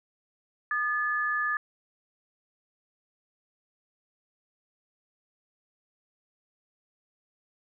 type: tone pair together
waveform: sine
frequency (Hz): 1218 / 1722.5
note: D#6 / A6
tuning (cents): -37 / -37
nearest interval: tritone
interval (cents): 600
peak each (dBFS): -30 / -27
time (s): 0.71-1.57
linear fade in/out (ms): 2
effects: none